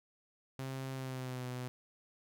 sawtooth tone with pitch glide, 132.9 to 125.59 Hz, C3 to B2, +27 to +29 cents, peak -35 dBFS, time 0.59-1.68 s, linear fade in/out 0 ms, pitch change -98 cents, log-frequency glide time 0.91-1.47 s, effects none

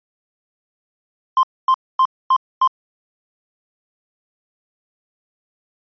triangle tone bursts, 1046.5 Hz, C6, in tune, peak -8 dBFS, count 5, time 1.37-2.675 s, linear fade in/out 2 ms, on 61 ms, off 250 ms, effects tanh soft clip ceiling -4 dBFS + resampled to 11025 Hz

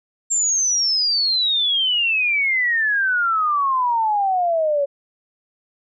sine exponential sweep, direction down, 7459 to 554.4 Hz, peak -16 dBFS, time 0.3-4.86 s, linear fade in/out 20 ms, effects none

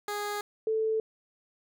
15% pulse / sine tone pair in turn, 413.2 / 440.4 Hz, G#4 / A4, -9 / +2 cents, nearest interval minor second, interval 111 cents, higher second, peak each -25 dBFS, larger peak neither, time 0.08-0.41 / 0.67-1 s, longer neither, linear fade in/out 2 ms, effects none

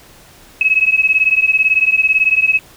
sine beating tone pair, 2558 / 2576 Hz, D#7 / E7, +47 / -41 cents, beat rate 18 Hz, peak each -13 dBFS, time 0.61-2.59 s, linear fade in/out 2 ms, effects pink hiss -43 dBFS RMS until 2.76 s

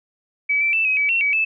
sine tone with pitch steps, 2286 / 2332 / 2649 / 2538 / 2289 / 2717 / 2277 / 2622 Hz, D7 / D7 / E7 / D#7 / D7 / F7 / C#7 / E7, -47 / -13 / +8 / +34 / -45 / -48 / +46 / -10 cents, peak -16 dBFS, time 0.49-1.45 s, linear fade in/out 10 ms, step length 120 ms, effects none

